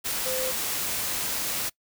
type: tone in noise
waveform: sine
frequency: 516 Hz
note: C5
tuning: 24 cents flat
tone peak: -29 dBFS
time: 0.25-0.52 s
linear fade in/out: 20 ms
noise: white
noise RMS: -29 dBFS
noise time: 0.04-1.7 s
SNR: -3 dB
effects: noise-tail reverb RT60 0.1 s tail -23 dB re dry